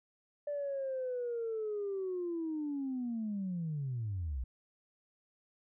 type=linear sweep; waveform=sine; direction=down; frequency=587.3 to 57.6 Hz; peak=-33 dBFS; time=0.47-4.44 s; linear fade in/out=5 ms; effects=tanh soft clip ceiling -30 dBFS